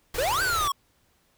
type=band-stop noise; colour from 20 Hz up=pink; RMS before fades=-33 dBFS; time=0.14-0.68 s; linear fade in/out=5 ms; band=140 to 320 Hz; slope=48 dB/octave
type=exponential two-way sweep; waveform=square; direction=up then down; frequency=466.4 to 1580 to 1083 Hz; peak=-24 dBFS; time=0.18-0.72 s; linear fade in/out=5 ms; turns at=0.42 s
effects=pink hiss -66 dBFS RMS until 1.37 s